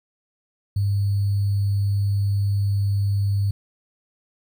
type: tone with sample-and-hold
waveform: sine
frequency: 100.1 Hz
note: G2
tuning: 37 cents sharp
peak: -18 dBFS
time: 0.76-3.51 s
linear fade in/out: 5 ms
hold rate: 4410 Hz
effects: none